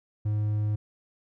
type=tone; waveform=triangle; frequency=105.6 Hz; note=G#2; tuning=29 cents sharp; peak=-22 dBFS; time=0.25-0.76 s; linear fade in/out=10 ms; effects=none